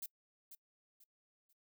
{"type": "noise with echo", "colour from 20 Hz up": "violet", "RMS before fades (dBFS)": -43, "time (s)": [0.02, 0.06], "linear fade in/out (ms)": 5, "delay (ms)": 490, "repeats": 3, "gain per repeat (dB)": -10, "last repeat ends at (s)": 1.53, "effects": ["noise-tail reverb RT60 0.1 s tail -24 dB re dry"]}